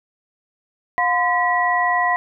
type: tone cluster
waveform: sine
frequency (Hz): 714 / 1022 / 1935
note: F5 / C6 / B6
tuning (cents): +38 / -41 / -36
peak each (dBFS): -20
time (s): 0.98-2.16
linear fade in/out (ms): 0
effects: none